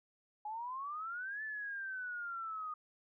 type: exponential two-way sweep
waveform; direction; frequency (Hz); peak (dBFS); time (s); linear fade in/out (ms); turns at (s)
sine; up then down; 830.6 to 1760 to 1230; -39; 0.45-2.74; 5; 1.43
effects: none